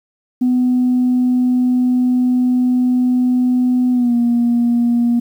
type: tone with pitch glide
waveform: sine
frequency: 250 to 237.9 Hz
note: B3 to A#3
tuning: +21 to +35 cents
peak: -10 dBFS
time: 0.41-5.2 s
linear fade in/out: 10 ms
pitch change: -86 cents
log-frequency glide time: 3.92-4.14 s
effects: tanh soft clip ceiling -8 dBFS + 8-bit